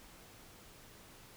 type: silence
effects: pink hiss -57 dBFS RMS until 1.36 s